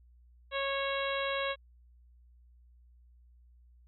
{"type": "harmonic tone", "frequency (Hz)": 550, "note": "C#5", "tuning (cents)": -14, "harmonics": [1, 2, 3, 4, 5, 6, 7], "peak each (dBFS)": [-34, -37, -39, -40, -41, -42, -42], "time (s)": [0.51, 1.56], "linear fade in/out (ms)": 50, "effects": ["added 60 Hz sine -57 dBFS peak until 3.87 s"]}